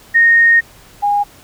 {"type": "tone pair in turn", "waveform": "sine", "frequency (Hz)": [1853, 817.8], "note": ["A#6", "G#5"], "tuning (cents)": [-11, -27], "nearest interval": "octave + major second", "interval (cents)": 1416, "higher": "first", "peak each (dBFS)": [-6, -11], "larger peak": "first", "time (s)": [[0.14, 0.61], [1.02, 1.24]], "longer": "first", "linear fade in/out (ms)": 20, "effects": ["pink hiss -43 dBFS RMS until 1.43 s"]}